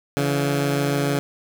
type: tone pair together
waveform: 15% pulse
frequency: 141.7 / 168.22 Hz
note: C#3 / E3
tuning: +38 / +35 cents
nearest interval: minor third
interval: 297 cents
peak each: -14 / -22 dBFS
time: 0.17-1.19 s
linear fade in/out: 0 ms
effects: 7-bit

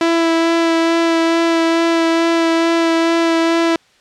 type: tone with vibrato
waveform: sawtooth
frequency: 331.5 Hz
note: E4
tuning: 10 cents sharp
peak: -8 dBFS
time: 0.01-3.76 s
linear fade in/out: 2 ms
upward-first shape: sine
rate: 2.3 Hz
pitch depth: 13 cents each way
effects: white hiss -52 dBFS RMS until 4 s + low-pass 5000 Hz 12 dB/octave

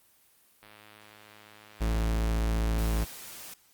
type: click train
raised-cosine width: 0.3 ms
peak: -35 dBFS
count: 154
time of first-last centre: 0.63-2.073 s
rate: 106 Hz
type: tone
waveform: 45% pulse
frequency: 55 Hz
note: A1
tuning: in tune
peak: -25 dBFS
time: 1.8-3.05 s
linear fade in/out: 20 ms
type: noise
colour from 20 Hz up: white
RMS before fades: -44 dBFS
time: 2.78-3.54 s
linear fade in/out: 5 ms
effects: white hiss -63 dBFS RMS until 3.73 s + Opus 32 kbps

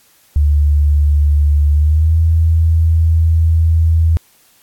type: tone with pitch glide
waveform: sine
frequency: 73.42 to 81.46 Hz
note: D2 to E2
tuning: 0 to -20 cents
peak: -8 dBFS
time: 0.36-4.17 s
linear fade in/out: 0 ms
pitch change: +180 cents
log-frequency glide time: 1.72-2.17 s
effects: white hiss -51 dBFS RMS until 4.62 s + AAC 64 kbps

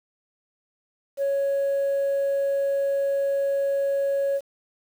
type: tone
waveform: sine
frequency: 555 Hz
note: C#5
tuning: 2 cents sharp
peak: -19 dBFS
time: 1.17-4.41 s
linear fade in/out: 50 ms
effects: tanh soft clip ceiling -19 dBFS + 8-bit

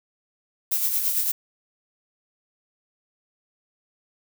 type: noise with tremolo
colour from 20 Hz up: violet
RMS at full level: -22 dBFS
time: 0.71-1.32 s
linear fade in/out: 10 ms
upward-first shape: sine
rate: 8.9 Hz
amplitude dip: 45%
effects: none

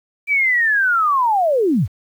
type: linear sweep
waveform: sine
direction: down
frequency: 2349 to 64.7 Hz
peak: -13 dBFS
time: 0.27-1.88 s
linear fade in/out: 50 ms
effects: 8-bit

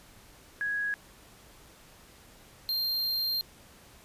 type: tone pair in turn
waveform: sine / square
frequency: 1661.2 / 4186 Hz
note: G#6 / C8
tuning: 0 / 0 cents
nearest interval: octave + major third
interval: 1600 cents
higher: second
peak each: -28 dBFS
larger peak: neither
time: 0.61-0.94 / 2.69-3.41 s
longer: second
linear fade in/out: 0 ms
effects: pink hiss -55 dBFS RMS until 4.04 s + resampled to 32000 Hz

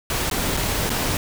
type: noise with dropouts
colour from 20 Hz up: pink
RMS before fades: -23 dBFS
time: 0.1-1.17 s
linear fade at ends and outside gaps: 1 ms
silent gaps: 0.3-0.312 / 0.568-0.572 / 0.895-0.902 s
effects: none

